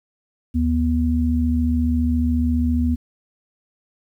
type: tone pair together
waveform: sine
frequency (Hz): 76.28 / 243.3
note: D#2 / B3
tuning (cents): -34 / -26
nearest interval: octave + minor sixth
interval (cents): 2008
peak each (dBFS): -19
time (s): 0.54-2.96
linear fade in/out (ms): 20
effects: 9-bit